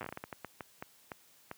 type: slowing click train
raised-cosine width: 0.5 ms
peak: -25 dBFS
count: 15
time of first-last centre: 0.01-1.514 s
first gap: 8 ms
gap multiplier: 1.35
effects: white hiss -63 dBFS RMS until 1.57 s + high-pass 80 Hz 12 dB/octave